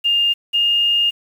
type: tone pair in turn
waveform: sine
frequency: 2814 / 2830 Hz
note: F7 / F7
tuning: +12 / +22 cents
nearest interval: unison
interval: 10 cents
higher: second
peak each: -13 dBFS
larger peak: neither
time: 0.04-0.34 / 0.53-1.11 s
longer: second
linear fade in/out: 20 ms
effects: 7-bit